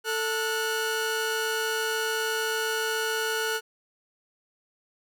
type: tone pair together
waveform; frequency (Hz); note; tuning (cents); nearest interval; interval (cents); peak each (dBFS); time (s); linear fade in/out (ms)
sawtooth; 443.3 / 1458; A4 / F#6; +13 / -26; octave + major sixth; 2061; -25; 0.04-3.61; 50
effects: none